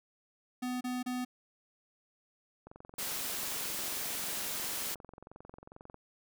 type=tone bursts; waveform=square; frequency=250 Hz; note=B3; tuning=21 cents sharp; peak=-34 dBFS; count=3; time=0.62-1.25 s; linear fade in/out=10 ms; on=190 ms; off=30 ms
type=click train; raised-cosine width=1 ms; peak=-35 dBFS; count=74; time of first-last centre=2.67-5.944 s; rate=22.3 Hz
type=high-pass noise; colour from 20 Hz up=white; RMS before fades=-37 dBFS; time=2.98-4.95 s; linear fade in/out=10 ms; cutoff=150 Hz; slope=48 dB/octave
effects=none